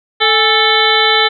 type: harmonic tone with a mistuned harmonic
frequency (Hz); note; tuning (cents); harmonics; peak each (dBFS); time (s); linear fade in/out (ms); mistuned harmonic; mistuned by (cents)
440; A4; 0; 1 / 2 / 3 / 4 / 5 / 7 / 8 / 9; -17 / -17 / -17 / -17 / -17 / -17 / -17 / -17; 0.2-1.29; 20; 2; -100
effects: none